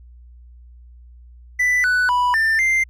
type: tone with pitch steps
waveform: triangle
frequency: 1986 / 1488 / 985 / 1788 / 2090 Hz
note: B6 / F#6 / B5 / A6 / C7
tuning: +9 / +9 / -5 / +27 / -2 cents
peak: -13 dBFS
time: 1.59-2.84 s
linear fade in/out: 10 ms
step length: 250 ms
effects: added 60 Hz sine -41 dBFS peak until 2.89 s